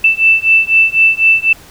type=beating tone pair; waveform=sine; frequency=2652 / 2656 Hz; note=E7 / E7; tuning=+10 / +12 cents; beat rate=4 Hz; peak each=-10 dBFS; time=0.04-1.53 s; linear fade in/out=5 ms; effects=pink hiss -39 dBFS RMS until 1.7 s